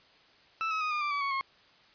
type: tone with pitch steps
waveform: 30% pulse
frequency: 1318.5 / 1281.7 / 1245.9 / 1211.2 / 1177.4 / 1144.5 / 1112.6 / 1081.5 Hz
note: E6 / E6 / D#6 / D#6 / D6 / D6 / C#6 / C#6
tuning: 0 / -49 / +2 / -47 / +4 / -45 / +6 / -43 cents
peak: -26 dBFS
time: 0.61-1.41 s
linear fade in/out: 0 ms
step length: 100 ms
effects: white hiss -60 dBFS RMS until 1.94 s + resampled to 11025 Hz